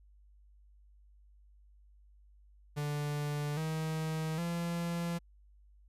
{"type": "tone with pitch steps", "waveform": "45% pulse", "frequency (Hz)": [146.83, 158.28, 170.62], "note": ["D3", "D#3", "F3"], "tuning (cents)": [0, 30, -40], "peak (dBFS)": -33, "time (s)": [2.76, 5.19], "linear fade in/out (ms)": 20, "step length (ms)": 810, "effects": ["added 50 Hz sine -58 dBFS peak until 5.88 s", "resampled to 32000 Hz"]}